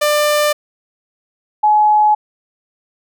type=tone pair in turn; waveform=sawtooth / sine; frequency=595 / 847.1 Hz; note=D5 / G#5; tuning=+22 / +34 cents; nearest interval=tritone; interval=612 cents; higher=second; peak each=-8 dBFS; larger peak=neither; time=0.01-0.53 / 1.63-2.15 s; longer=neither; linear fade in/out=10 ms; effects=none